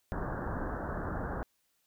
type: low-pass noise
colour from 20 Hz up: pink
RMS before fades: -36 dBFS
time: 0.12-1.43 s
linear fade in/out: 0 ms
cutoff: 1700 Hz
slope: 96 dB/octave
effects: white hiss -75 dBFS RMS until 1.86 s